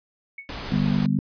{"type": "tone with exponential decay", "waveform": "sine", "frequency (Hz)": 2217, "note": "C#7", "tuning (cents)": 0, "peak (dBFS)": -31, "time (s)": [0.38, 0.52], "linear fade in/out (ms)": 5, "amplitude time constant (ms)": 30}
{"type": "noise", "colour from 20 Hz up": "pink", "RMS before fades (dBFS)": -33, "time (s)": [0.49, 1.06], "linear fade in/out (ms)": 0}
{"type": "chord", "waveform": "sine", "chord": "G major", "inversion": "second", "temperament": "just", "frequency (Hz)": [147, 196, 245], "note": ["D3", "G3", "B3"], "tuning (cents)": [2, 0, -14], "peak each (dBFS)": [-24, -22, -25], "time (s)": [0.72, 1.19], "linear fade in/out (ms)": 2}
{"effects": ["resampled to 11025 Hz"]}